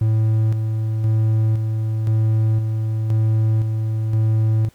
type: tone with tremolo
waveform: triangle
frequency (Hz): 110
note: A2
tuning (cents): 0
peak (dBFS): -12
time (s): 0.01-4.69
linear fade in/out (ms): 5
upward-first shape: square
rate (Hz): 0.97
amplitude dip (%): 40
effects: pink hiss -55 dBFS RMS until 4.74 s